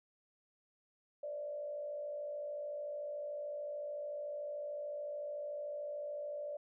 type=tone with frequency modulation; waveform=sine; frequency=587.3 Hz; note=D5; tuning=in tune; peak=-39 dBFS; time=1.23-6.57 s; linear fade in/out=5 ms; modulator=53.6 Hz; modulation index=0.58; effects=none